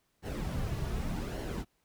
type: noise with flanger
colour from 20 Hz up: brown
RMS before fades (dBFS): -35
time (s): 0.22-1.65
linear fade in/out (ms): 50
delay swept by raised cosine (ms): 0.81 to 3.91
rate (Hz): 0.85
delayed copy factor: -0.55
effects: pink hiss -75 dBFS RMS until 1.84 s